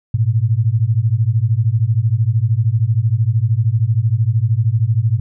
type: beating tone pair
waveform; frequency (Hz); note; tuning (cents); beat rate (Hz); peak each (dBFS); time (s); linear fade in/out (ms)
sine; 106 / 119; G#2 / A#2; +36 / +36; 13; -15; 0.14-5.2; 5
effects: none